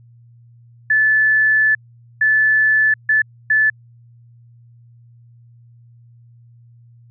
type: tone bursts at uneven times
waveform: sine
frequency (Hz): 1740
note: A6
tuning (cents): -20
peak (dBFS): -11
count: 4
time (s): 0.9-1.75 / 2.21-2.94 / 3.09-3.22 / 3.5-3.7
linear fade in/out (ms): 5
effects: added 118 Hz sine -44 dBFS peak until 7.1 s